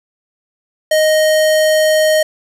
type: tone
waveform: square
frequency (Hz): 622.3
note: D#5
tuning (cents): 0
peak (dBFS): -10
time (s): 0.91-2.23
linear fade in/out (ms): 5
effects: resampled to 32000 Hz + 7-bit